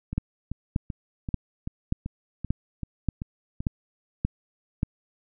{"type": "two click trains", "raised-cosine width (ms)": 5, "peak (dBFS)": [-19, -11], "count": [10, 9], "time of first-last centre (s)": [[0.13, 3.605], [0.18, 4.831]], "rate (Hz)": [2.59, 1.72], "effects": []}